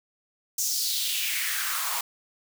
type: noise with high-pass filter sweep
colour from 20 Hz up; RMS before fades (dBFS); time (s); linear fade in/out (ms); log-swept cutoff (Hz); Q
white; -28; 0.58-2.01; 5; 6600 to 850; 3.3
effects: none